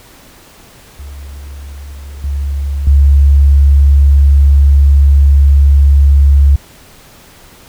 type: tone with level steps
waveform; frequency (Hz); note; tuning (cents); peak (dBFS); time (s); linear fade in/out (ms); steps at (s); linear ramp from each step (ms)
sine; 70.1; C#2; +20; -25 / -13 / -3; 0.99-6.56; 5; 2.24 / 2.87; 2
effects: pink hiss -40 dBFS RMS until 7.68 s